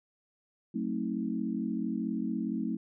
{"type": "chord", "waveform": "sine", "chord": "F# diminished seventh", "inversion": "none", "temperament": "just", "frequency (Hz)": [185, 222, 266.4, 319.7], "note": ["F#3", "A3", "C4", "Eb4"], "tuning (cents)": [0, 16, 31, 47], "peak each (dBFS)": [-37, -33, -36, -37], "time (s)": [0.74, 2.77], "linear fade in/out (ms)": 10, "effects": []}